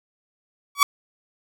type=tone with exponential growth; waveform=sawtooth; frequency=1136 Hz; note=C#6; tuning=42 cents sharp; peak=-5 dBFS; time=0.75-0.83 s; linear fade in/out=2 ms; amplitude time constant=16 ms; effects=none

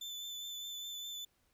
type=tone with vibrato; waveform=35% pulse; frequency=3520 Hz; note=A7; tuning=in tune; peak=-40 dBFS; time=0.01-1.25 s; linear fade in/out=5 ms; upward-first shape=sine; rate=4.9 Hz; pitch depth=18 cents each way; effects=pink hiss -75 dBFS RMS until 1.53 s

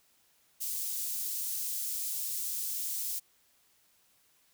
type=high-pass noise; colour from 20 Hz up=white; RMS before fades=-35 dBFS; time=0.6-3.2 s; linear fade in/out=20 ms; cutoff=6400 Hz; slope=12 dB/octave; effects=white hiss -68 dBFS RMS until 4.53 s

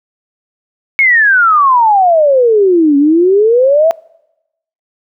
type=exponential two-way sweep; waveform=sine; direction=down then up; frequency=2217 to 277.2 to 673 Hz; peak=-5 dBFS; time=0.99-3.91 s; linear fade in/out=0 ms; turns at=2.97 s; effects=noise-tail reverb RT60 0.9 s tail -26 dB re dry

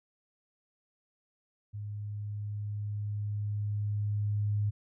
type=tone with level ramp; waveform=sine; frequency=103.83 Hz; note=G#2; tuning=in tune; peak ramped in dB=-36 to -26 dBFS; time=1.73-4.71 s; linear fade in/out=20 ms; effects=none

